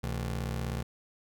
30% pulse ring-modulated tone, 95.9 Hz, G2, 37 cents flat, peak -26 dBFS, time 0.03-0.83 s, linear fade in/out 10 ms, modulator 28.7 Hz, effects none

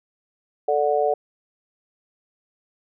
sine chord, D major, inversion second, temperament just, 440.5 / 587.3 / 734.2 Hz, A4 / D5 / F#5, +2 / 0 / -14 cents, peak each -22 dBFS, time 0.68-1.14 s, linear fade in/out 5 ms, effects none

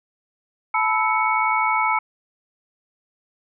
sine tone cluster, 872 / 991 / 1310 / 2222 Hz, A5 / B5 / E6 / C#7, -16 / +6 / -11 / +4 cents, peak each -22 / -24 / -23 / -23 dBFS, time 0.74-1.99 s, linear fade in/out 5 ms, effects none

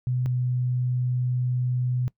sine tone pair in turn, 125.6 / 125.05 Hz, B2 / B2, +30 / +22 cents, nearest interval unison, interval 8 cents, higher first, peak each -22 dBFS, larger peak neither, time 0.07-0.26 / 0.26-2.08 s, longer second, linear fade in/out 0 ms, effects noise-tail reverb RT60 0.1 s tail -21 dB re dry

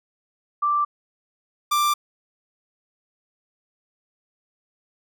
sine / 45% pulse tone pair in turn, 1174.7 / 1180.5 Hz, D6 / D6, 0 / +9 cents, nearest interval unison, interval 9 cents, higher second, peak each -18 dBFS, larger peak neither, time 0.62-0.85 / 1.71-1.94 s, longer neither, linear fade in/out 10 ms, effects none

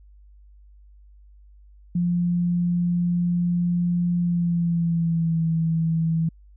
sine tone with pitch glide, 174.61 to 162.92 Hz, F3 to E3, 0 to -20 cents, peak -19 dBFS, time 1.95-6.29 s, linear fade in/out 5 ms, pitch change -120 cents, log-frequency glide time 4.18-5.45 s, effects added 50 Hz sine -47 dBFS peak until 6.56 s

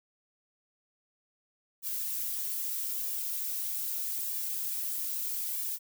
violet noise with flanger, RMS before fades -34 dBFS, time 1.82-5.79 s, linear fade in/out 50 ms, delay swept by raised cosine 1.7 to 4.8 ms, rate 0.79 Hz, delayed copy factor +0.75, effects none

